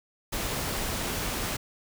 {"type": "noise", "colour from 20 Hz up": "pink", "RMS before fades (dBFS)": -31, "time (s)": [0.32, 1.57], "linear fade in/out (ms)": 10, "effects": []}